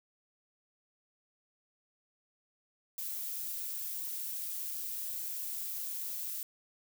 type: noise with amplitude modulation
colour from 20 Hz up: violet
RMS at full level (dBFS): -37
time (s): 2.98-6.43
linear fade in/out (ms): 2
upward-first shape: sine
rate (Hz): 173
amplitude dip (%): 35
effects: none